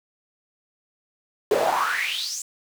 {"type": "noise with high-pass filter sweep", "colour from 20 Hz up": "brown", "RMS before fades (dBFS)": -24, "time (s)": [1.51, 2.42], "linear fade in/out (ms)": 2, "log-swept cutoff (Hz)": [420, 7500], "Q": 7.3, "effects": []}